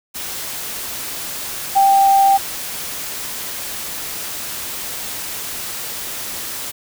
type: tone in noise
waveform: sine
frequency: 786 Hz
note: G5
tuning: 4 cents sharp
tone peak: -9 dBFS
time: 1.75-2.38 s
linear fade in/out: 20 ms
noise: white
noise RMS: -27 dBFS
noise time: 0.14-6.72 s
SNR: +15 dB
effects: none